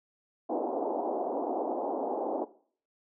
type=band-pass noise; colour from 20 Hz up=white; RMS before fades=-32 dBFS; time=0.49-2.45 s; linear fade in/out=10 ms; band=260 to 840 Hz; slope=48 dB/octave; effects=noise-tail reverb RT60 0.5 s tail -18 dB re dry